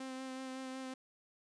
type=tone with vibrato; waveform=sawtooth; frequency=261.6 Hz; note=C4; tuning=in tune; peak=-38 dBFS; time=0-0.94 s; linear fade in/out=5 ms; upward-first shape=sine; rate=5.4 Hz; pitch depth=16 cents each way; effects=resampled to 22050 Hz